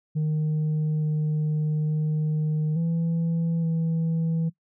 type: tone with pitch steps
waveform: sine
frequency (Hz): 154.1 / 153.1 / 154 / 166.1 / 163.5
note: D#3 / D#3 / D#3 / E3 / E3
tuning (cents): -16 / -28 / -17 / +13 / -14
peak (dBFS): -19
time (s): 0.15-4.5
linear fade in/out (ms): 20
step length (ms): 870
effects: noise-tail reverb RT60 0.1 s tail -21 dB re dry + tanh soft clip ceiling -21 dBFS